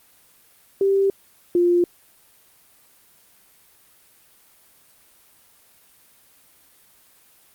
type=tone pair in turn; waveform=sine; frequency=392 / 350 Hz; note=G4 / F4; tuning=0 / +4 cents; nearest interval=major second; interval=196 cents; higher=first; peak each=-15 / -14 dBFS; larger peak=second; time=0.81-1.1 / 1.55-1.84 s; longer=neither; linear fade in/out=2 ms; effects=white hiss -55 dBFS RMS until 7.54 s + Opus 32 kbps